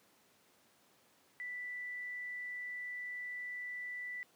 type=tone; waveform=sine; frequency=1975.5 Hz; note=B6; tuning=in tune; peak=-40 dBFS; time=1.4-4.23 s; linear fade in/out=0 ms; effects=pink hiss -68 dBFS RMS until 4.35 s + high-pass 200 Hz 12 dB/octave